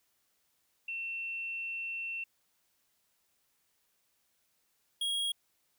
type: tone pair in turn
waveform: sine / square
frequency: 2700 / 3288 Hz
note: E7 / G#7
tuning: +41 / -18 cents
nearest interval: minor third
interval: 341 cents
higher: second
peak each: -35 / -31 dBFS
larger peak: second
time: 0.88-2.24 / 5.01-5.32 s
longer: first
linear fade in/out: 5 ms
effects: white hiss -75 dBFS RMS until 5.78 s